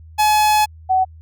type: tone pair in turn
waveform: 45% pulse / sine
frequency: 850 / 751.9 Hz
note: G#5 / F#5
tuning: +40 / +28 cents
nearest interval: major second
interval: 212 cents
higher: first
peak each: -12 dBFS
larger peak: neither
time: 0.18-0.66 / 0.89-1.05 s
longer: first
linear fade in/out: 20 ms
effects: added 80 Hz sine -38 dBFS peak until 1.21 s